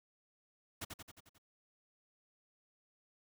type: noise with echo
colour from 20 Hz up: pink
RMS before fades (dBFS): -42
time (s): 0.81-0.85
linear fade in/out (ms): 10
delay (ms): 89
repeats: 6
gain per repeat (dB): -4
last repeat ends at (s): 1.384
effects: none